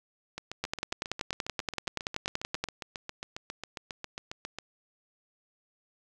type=two click trains; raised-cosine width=0.2 ms; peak=-20 / -13 dBFS; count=32 / 22; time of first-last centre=0.38-4.586 / 0.64-2.64 s; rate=7.37 / 10.5 Hz; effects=none